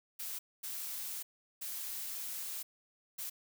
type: noise bursts at uneven times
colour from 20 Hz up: blue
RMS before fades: -41 dBFS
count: 4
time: 0.19-0.39 / 0.63-1.23 / 1.61-2.63 / 3.18-3.3 s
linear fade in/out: 10 ms
effects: none